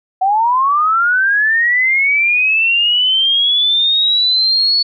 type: linear sweep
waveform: sine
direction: up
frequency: 740 to 4435 Hz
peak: -10 dBFS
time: 0.21-4.83 s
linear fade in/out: 10 ms
effects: none